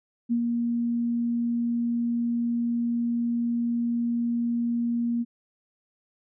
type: tone with ADSR envelope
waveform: sine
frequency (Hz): 236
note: A#3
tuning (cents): +22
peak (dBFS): -20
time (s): 0.29-5.25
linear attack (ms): 29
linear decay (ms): 84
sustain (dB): -3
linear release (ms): 36
effects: none